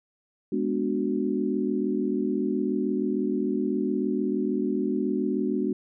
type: chord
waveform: sine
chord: G# half-diminished seventh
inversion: none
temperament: equal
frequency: 207.7 / 246.9 / 293.7 / 370 Hz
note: G#3 / B3 / D4 / F#4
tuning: 0 / 0 / 0 / 0 cents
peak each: -29 dBFS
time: 0.52-5.73 s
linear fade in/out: 5 ms
effects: none